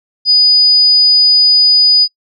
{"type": "tone", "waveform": "sine", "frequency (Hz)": 4950, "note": "D#8", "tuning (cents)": -10, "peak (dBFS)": -5, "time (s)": [0.25, 2.08], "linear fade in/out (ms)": 50, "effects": ["noise-tail reverb RT60 0.1 s tail -26 dB re dry"]}